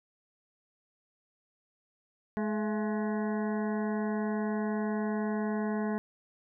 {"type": "harmonic tone with a mistuned harmonic", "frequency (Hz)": 212, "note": "G#3", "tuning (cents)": 36, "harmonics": [1, 2, 3, 4, 5, 7, 8, 9], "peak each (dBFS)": [-30, -36, -40, -42, -44, -47, -48, -49], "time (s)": [2.37, 5.98], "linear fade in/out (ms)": 0, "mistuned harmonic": 3, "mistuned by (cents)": 79, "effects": []}